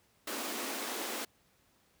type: high-pass noise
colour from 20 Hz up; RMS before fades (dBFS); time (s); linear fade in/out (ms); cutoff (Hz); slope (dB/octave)
pink; -38; 0.27-1.25; 5; 220; 96
effects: pink hiss -69 dBFS RMS until 2 s + high-pass 60 Hz 12 dB/octave